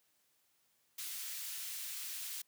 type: high-pass noise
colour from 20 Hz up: white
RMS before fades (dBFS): -43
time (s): 0.98-2.42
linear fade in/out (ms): 5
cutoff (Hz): 2100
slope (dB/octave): 12
effects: white hiss -75 dBFS RMS until 2.47 s + high-pass 80 Hz 12 dB/octave